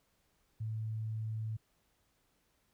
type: tone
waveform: sine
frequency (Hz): 110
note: A2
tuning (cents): 0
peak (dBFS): -35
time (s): 0.6-1.57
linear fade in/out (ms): 10
effects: pink hiss -75 dBFS RMS until 2.73 s